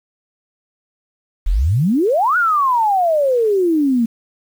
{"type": "exponential two-way sweep", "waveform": "sine", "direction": "up then down", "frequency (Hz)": [34.65, 1482, 223.3], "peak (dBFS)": -12, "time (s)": [1.46, 4.06], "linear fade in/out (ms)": 10, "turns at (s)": 2.37, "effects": ["7-bit"]}